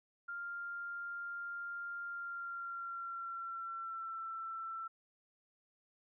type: tone with pitch glide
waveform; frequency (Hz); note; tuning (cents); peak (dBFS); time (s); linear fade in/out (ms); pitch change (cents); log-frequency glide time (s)
sine; 1396.9 to 1337.7; F6 to E6; 0 to +25; -40; 0.28-4.88; 10; -75; 2.06-4.21
effects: none